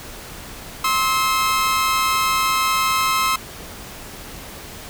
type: tone pair together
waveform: sawtooth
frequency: 1054 / 1294.1 Hz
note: C6 / E6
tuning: +12 / -32 cents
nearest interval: major third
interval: 356 cents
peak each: -16 dBFS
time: 0.84-3.36 s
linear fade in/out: 5 ms
effects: pink hiss -36 dBFS RMS until 4.89 s